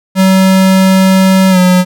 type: tone with pitch glide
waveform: square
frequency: 189.7 to 181.97 Hz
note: F#3 to F#3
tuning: +43 to -29 cents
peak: -5 dBFS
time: 0.15-1.85 s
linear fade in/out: 50 ms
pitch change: -72 cents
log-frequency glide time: 1.5-1.58 s
effects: none